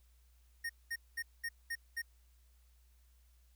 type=tone bursts; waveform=square; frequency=1850 Hz; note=A#6; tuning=14 cents flat; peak=-37 dBFS; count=6; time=0.64-2.02 s; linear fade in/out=10 ms; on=55 ms; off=210 ms; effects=added 60 Hz sine -63 dBFS peak until 3.55 s + white hiss -75 dBFS RMS until 3.55 s

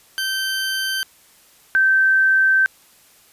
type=tone pair in turn; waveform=20% pulse / sine; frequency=1552 / 1552 Hz; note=G6 / G6; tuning=-18 / -18 cents; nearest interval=unison; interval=0 cents; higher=neither; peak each=-16 / -12 dBFS; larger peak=second; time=0.18-1.03 / 1.75-2.66 s; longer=second; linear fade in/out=0 ms; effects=white hiss -52 dBFS RMS until 3.32 s + resampled to 32000 Hz

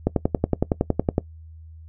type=click train; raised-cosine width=2 ms; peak=-5 dBFS; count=13; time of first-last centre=0.07-1.181 s; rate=10.8 Hz; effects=noise-tail reverb RT60 0.1 s tail -20 dB re dry + added 80 Hz sine -40 dBFS peak until 1.88 s

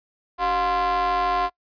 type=ring-modulated tone; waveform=square; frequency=166.7 Hz; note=E3; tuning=20 cents sharp; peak=-18 dBFS; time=0.38-1.5 s; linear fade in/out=50 ms; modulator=880 Hz; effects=noise-tail reverb RT60 0.1 s tail -24 dB re dry + resampled to 11025 Hz

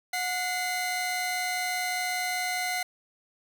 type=tone pair together; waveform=sawtooth; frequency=729 / 2062 Hz; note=F#5 / C7; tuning=-26 / -26 cents; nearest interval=octave + tritone; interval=1800 cents; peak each=-27 dBFS; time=0.13-2.83 s; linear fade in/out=5 ms; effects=none

